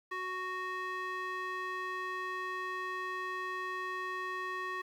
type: tone with band-pass filter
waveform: square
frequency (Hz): 370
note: F#4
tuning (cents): 0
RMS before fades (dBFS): -38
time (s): 0.11-4.82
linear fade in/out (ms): 10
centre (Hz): 1500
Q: 4.3
effects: 11-bit